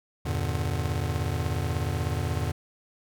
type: chord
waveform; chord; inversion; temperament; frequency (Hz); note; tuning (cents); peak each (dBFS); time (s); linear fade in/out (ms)
square; E half-diminished seventh; none; just; 82.41 / 98.89 / 118.67 / 148.33; E2 / G2 / Bb2 / D3; 0 / +16 / +31 / +18; -31 / -33 / -33 / -34; 0.25-2.52; 10
effects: none